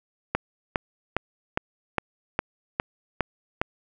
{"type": "click train", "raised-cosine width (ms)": 0.5, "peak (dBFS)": -7, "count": 9, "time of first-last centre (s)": [0.35, 3.615], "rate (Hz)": 2.45, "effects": []}